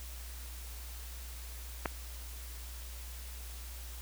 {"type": "clicks", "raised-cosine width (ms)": 0.5, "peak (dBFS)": [-28, -16], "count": 2, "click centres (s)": [1.855, 1.858], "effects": ["added 60 Hz sine -43 dBFS peak until 4.01 s", "white hiss -50 dBFS RMS until 4.01 s"]}